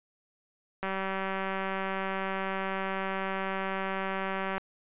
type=click train; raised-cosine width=0.5 ms; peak=-18 dBFS; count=721; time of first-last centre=0.83-4.58 s; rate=192 Hz; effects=resampled to 8000 Hz